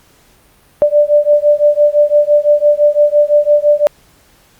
sine beating tone pair, 587.3 / 593.2 Hz, D5 / D5, 0 / +17 cents, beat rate 5.9 Hz, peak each -10 dBFS, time 0.82-3.87 s, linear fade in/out 0 ms, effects pink hiss -49 dBFS RMS until 4.59 s + Opus 48 kbps

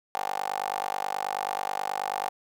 15% pulse tone with high-pass filter, 49.31 Hz, G1, 11 cents sharp, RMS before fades -31 dBFS, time 0.15-2.29 s, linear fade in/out 0 ms, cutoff 770 Hz, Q 5.6, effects none

